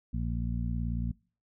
harmonic tone, 58.27 Hz, A#1, in tune, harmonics 1 / 2 / 3 / 4, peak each -32 / -35 / -37 / -38 dBFS, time 0.13-1.12 s, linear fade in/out 10 ms, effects noise-tail reverb RT60 0.4 s tail -24 dB re dry

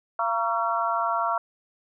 sine tone cluster, 684 / 937 / 1126 / 1358 Hz, F5 / A#5 / C#6 / F6, -36 / +9 / +27 / -49 cents, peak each -28 dBFS, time 0.19-1.38 s, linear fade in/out 2 ms, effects none

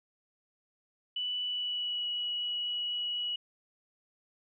sine tone with pitch glide, 2969 to 2926 Hz, F#7 to F#7, +5 to -20 cents, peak -31 dBFS, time 1.16-3.36 s, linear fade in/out 5 ms, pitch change -25 cents, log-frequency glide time 1.43-2.07 s, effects none

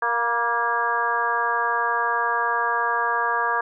harmonic tone with a mistuned harmonic, 234.3 Hz, A#3, 9 cents sharp, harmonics 2 / 3 / 4 / 5 / 6 / 7, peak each -31 / -30 / -25 / -25 / -33 / -25 dBFS, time 0.02-3.61 s, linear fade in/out 5 ms, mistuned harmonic 4, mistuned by +27 cents, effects none

